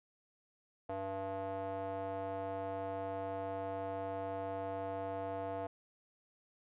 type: tone with band-pass filter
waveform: square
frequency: 97 Hz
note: G2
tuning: 18 cents flat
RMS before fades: -40 dBFS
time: 0.89-5.67 s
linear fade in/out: 5 ms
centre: 660 Hz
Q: 3
effects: resampled to 8000 Hz